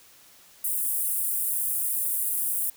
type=high-pass noise; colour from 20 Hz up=pink; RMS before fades=-27 dBFS; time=0.64-2.7 s; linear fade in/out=5 ms; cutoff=9100 Hz; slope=48 dB/octave; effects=white hiss -54 dBFS RMS until 2.76 s